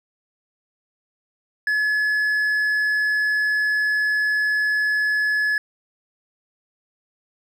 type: tone with hard clipping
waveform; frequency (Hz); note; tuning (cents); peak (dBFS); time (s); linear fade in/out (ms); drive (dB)
sine; 1706; G#6; +46; -19; 1.67-5.58; 2; 3
effects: none